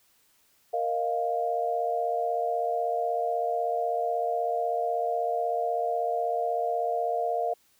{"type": "chord", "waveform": "sine", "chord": "Bb suspended fourth", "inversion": "none", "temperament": "equal", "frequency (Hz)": [466.2, 622.3, 698.5], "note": ["Bb4", "Eb5", "F5"], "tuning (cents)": [0, 0, 0], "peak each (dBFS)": [-31, -32, -27], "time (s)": [0.73, 7.54], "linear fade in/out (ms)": 10, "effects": ["white hiss -65 dBFS RMS until 7.79 s"]}